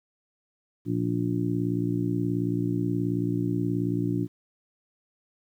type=harmonic tone; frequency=58.6 Hz; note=A#1; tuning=10 cents sharp; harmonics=2 / 3 / 4 / 5 / 6; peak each=-29 / -30 / -39 / -28 / -33 dBFS; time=0.85-4.28 s; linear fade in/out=50 ms; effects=10-bit